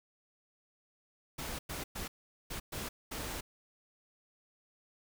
pink noise bursts at uneven times, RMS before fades -40 dBFS, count 6, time 1.38-1.59 / 1.69-1.84 / 1.95-2.08 / 2.5-2.6 / 2.72-2.89 / 3.11-3.41 s, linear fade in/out 10 ms, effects none

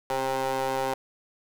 25% pulse ring-modulated tone, 132.2 Hz, C3, 18 cents sharp, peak -19 dBFS, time 0.1-0.94 s, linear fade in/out 2 ms, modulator 664 Hz, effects none

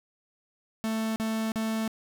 45% pulse tone bursts, 221.4 Hz, A3, 11 cents sharp, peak -27 dBFS, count 3, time 0.84-1.878 s, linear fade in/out 0 ms, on 320 ms, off 39 ms, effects none

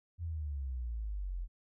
sine exponential sweep, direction down, 87.31 to 41.58 Hz, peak -35 dBFS, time 0.18-1.48 s, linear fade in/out 50 ms, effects none

